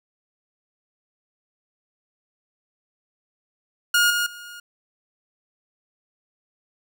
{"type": "tone with level steps", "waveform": "sawtooth", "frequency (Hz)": 1429, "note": "F6", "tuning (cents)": 39, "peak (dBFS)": [-12, -17, -34], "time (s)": [3.94, 4.6], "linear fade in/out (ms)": 5, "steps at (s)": [4.1, 4.26], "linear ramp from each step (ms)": 5, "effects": []}